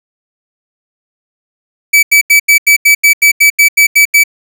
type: tone bursts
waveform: 45% pulse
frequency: 2298 Hz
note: D7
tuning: 38 cents flat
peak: -3 dBFS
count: 13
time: 1.93-4.238 s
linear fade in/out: 10 ms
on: 100 ms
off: 84 ms
effects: none